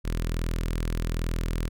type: tone with notch filter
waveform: sawtooth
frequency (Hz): 41.2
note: E1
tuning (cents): 0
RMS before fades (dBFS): -28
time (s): 0.04-1.69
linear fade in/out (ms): 20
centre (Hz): 780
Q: 1.3
effects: none